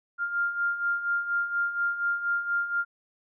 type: beating tone pair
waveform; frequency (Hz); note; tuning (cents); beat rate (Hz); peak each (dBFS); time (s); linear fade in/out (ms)
sine; 1396.9 / 1401.1; F6 / F6; 0 / +5; 4.2; -32 / -26; 0.18-2.85; 50
effects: none